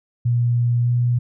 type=tone with pitch glide; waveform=sine; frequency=120 to 121.46 Hz; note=B2 to B2; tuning=-49 to -28 cents; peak=-15 dBFS; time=0.25-1.19 s; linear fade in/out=10 ms; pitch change=+21 cents; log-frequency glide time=0.82-0.89 s; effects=none